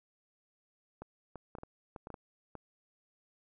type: clicks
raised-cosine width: 1 ms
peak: -30 dBFS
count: 10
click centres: 1.02 / 1.357 / 1.552 / 1.585 / 1.634 / 1.962 / 2.071 / 2.103 / 2.142 / 2.553 s
effects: none

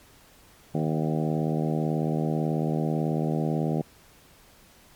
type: harmonic tone with a mistuned harmonic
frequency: 78.2 Hz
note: D#2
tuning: 9 cents sharp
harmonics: 2 / 3 / 4 / 5 / 6 / 7 / 8 / 9 / 10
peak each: -26 / -30 / -32 / -34 / -36 / -37 / -38 / -39 / -40 dBFS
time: 0.74-3.82 s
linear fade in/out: 10 ms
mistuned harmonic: 9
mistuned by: +17 cents
effects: pink hiss -55 dBFS RMS until 4.95 s + MP3 96 kbps

